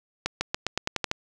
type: accelerating click train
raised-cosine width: 0.2 ms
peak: -8 dBFS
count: 9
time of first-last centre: 0.26-1.114 s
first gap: 150 ms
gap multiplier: 0.9
effects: none